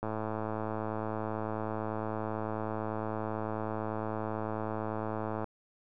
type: click train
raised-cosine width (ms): 1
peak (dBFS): -21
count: 591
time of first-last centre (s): 0.03-5.443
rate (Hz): 109
effects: none